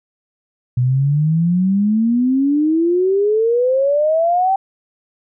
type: exponential sweep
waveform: sine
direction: up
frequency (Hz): 121.7 to 784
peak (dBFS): -12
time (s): 0.77-4.56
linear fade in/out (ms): 5
effects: none